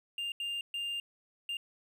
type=tone bursts at uneven times; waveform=triangle; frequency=2801 Hz; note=F7; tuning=4 cents sharp; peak=-32 dBFS; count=4; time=0.18-0.32 / 0.4-0.61 / 0.74-1 / 1.49-1.57 s; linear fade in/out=2 ms; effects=none